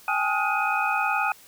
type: tone cluster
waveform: sine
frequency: 791 / 850 / 1259 / 1438 / 2504 Hz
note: G5 / G#5 / D#6 / F#6 / D#7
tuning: +15 / +40 / +20 / -50 / +10 cents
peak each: -28 dBFS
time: 0.08-1.32 s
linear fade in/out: 2 ms
effects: white hiss -51 dBFS RMS until 1.47 s